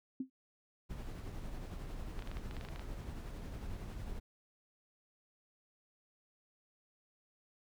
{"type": "tone with exponential decay", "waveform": "sine", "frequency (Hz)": 261.6, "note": "C4", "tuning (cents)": 0, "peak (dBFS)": -32, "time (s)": [0.2, 0.3], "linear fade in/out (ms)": 5, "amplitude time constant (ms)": 20}
{"type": "noise with tremolo", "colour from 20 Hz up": "brown", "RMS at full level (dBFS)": -42, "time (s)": [0.89, 4.2], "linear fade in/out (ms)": 20, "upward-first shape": "triangle", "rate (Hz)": 11, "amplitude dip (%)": 35}
{"type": "clicks", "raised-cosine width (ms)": 0.3, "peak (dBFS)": -32, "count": 12, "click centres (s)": [2.192, 2.223, 2.274, 2.315, 2.37, 2.511, 2.567, 2.611, 2.65, 2.687, 2.76, 2.795]}
{"effects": []}